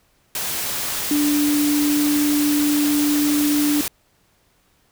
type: tone in noise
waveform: sine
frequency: 293.7 Hz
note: D4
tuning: in tune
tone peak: -16 dBFS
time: 1.11-3.81 s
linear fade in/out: 2 ms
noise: white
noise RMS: -25 dBFS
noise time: 0.35-3.88 s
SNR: +6 dB
effects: pink hiss -61 dBFS RMS until 4.91 s